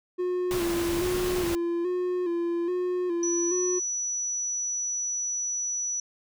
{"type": "tone with vibrato", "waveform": "triangle", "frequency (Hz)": 351.4, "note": "F4", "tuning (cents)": 11, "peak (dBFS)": -23, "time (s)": [0.18, 3.8], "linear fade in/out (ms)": 20, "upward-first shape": "square", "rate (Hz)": 1.2, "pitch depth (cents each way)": 47}
{"type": "noise", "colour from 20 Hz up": "pink", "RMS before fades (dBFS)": -33, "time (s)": [0.51, 1.55], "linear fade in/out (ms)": 0}
{"type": "tone", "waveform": "sine", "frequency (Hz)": 5910, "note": "F#8", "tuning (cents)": -3, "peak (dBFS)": -27, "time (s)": [3.23, 6], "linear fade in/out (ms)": 2}
{"effects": []}